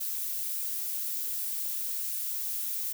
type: noise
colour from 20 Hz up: violet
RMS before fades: -33 dBFS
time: 0-2.93 s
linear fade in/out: 10 ms
effects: none